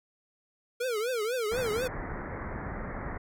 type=tone with vibrato; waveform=square; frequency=464.9 Hz; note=A#4; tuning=5 cents flat; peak=-29 dBFS; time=0.8-1.88 s; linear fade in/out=10 ms; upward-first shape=triangle; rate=4.1 Hz; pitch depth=220 cents each way
type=low-pass noise; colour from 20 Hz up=pink; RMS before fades=-37 dBFS; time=1.51-3.18 s; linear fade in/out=10 ms; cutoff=2100 Hz; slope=96 dB/octave
effects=none